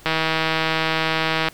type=click train; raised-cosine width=0.3 ms; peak=-4 dBFS; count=229; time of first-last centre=0.06-1.485 s; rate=160 Hz; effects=pink hiss -47 dBFS RMS until 1.53 s